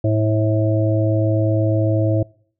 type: harmonic tone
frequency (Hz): 108.3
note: A2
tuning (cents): -27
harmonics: 1 / 3 / 5 / 6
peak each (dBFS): -16 / -21 / -23 / -25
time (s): 0.04-2.23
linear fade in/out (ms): 5
effects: noise-tail reverb RT60 0.6 s tail -26 dB re dry